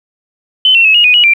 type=tone with pitch steps; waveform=sine; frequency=3043 / 2714 / 2582 / 2871 / 2480 / 2912 / 2362 Hz; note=F#7 / E7 / E7 / F7 / D#7 / F#7 / D7; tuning=+48 / +50 / -37 / +47 / -6 / -28 / +9 cents; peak=-4 dBFS; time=0.65-1.336 s; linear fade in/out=2 ms; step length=98 ms; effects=7-bit